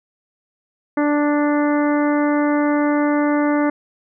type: harmonic tone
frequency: 293.7 Hz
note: D4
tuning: in tune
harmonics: 1 / 2 / 3 / 4 / 5 / 6 / 7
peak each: -16 / -22 / -26 / -28 / -30 / -32 / -33 dBFS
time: 0.97-3.7 s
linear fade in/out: 5 ms
effects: none